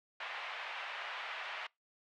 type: band-pass noise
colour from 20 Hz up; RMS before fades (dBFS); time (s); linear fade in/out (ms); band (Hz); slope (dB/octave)
white; -43; 0.2-1.67; 5; 660 to 2800; 24
effects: noise-tail reverb RT60 0.2 s tail -25 dB re dry